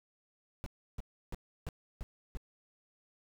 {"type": "noise bursts", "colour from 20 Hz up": "brown", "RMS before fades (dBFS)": -38, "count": 6, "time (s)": [0.64, 2.372], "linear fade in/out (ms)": 0, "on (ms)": 22, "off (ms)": 320, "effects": []}